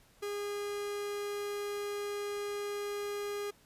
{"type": "tone", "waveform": "45% pulse", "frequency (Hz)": 409.1, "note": "G#4", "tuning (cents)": -26, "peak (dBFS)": -35, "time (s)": [0.22, 3.51], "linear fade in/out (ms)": 10, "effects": ["pink hiss -64 dBFS RMS until 3.65 s", "resampled to 32000 Hz"]}